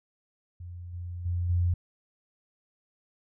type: tone with level steps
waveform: sine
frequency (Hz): 87.8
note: F2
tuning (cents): +10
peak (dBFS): -38 / -34 / -26 / -22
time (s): 0.6-1.74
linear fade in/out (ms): 5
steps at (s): 0.93 / 1.25 / 1.49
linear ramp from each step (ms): 10
effects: none